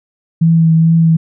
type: tone with vibrato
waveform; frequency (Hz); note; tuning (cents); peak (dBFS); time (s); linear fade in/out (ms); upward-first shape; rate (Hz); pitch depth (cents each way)
sine; 163.4; E3; -15; -6; 0.41-1.17; 10; triangle; 2.3; 22
effects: none